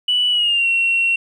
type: tone with pitch glide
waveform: sine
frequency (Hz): 2960 to 2730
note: F#7 to F7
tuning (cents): 0 to -40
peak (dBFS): -13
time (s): 0.08-1.16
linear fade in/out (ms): 5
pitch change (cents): -140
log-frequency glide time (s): 0.3-0.67
effects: tanh soft clip ceiling -9 dBFS + 9-bit